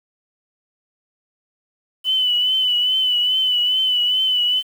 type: tone with vibrato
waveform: sine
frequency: 3000 Hz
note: F#7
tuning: 23 cents sharp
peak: -15 dBFS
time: 2.04-4.63 s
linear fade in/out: 50 ms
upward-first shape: triangle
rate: 2.4 Hz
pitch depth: 52 cents each way
effects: 7-bit